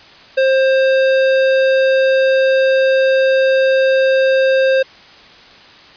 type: tone with tanh clipping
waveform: sine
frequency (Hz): 530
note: C5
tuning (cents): +22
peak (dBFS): -12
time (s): 0.37-4.83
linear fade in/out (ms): 10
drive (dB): 18
effects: white hiss -41 dBFS RMS until 5.96 s + resampled to 11025 Hz